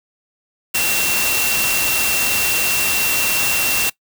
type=tone in noise; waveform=sine; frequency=2724 Hz; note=F7; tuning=44 cents flat; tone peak=-20 dBFS; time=0.74-3.9 s; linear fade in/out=10 ms; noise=white; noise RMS=-19 dBFS; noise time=0.74-3.9 s; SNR=-4 dB; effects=noise-tail reverb RT60 0.1 s tail -20 dB re dry